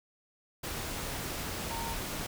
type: tone in noise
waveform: sine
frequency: 918 Hz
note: A#5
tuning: 27 cents flat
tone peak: -38 dBFS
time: 1.7-1.94 s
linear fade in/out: 10 ms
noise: pink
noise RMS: -37 dBFS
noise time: 0.63-2.27 s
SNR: -4 dB
effects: none